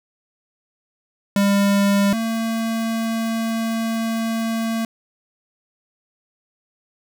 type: tone pair in turn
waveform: square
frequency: 200.2 / 226.1 Hz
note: G3 / A3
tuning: +37 / +47 cents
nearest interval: major second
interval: 210 cents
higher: second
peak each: -15 / -21 dBFS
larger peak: first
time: 1.36-2.13 / 2.13-4.85 s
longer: second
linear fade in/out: 2 ms
effects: none